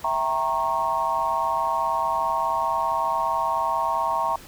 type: chord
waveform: sine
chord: E diminished seventh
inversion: none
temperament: equal with one note detuned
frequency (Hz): 659.3 / 784 / 932.3 / 1090.3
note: E5 / G5 / Bb5 / Db6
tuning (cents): 0 / 0 / 0 / -29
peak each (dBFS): -29 / -30 / -24 / -26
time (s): 0.04-4.36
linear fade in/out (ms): 5
effects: pink hiss -45 dBFS RMS until 4.47 s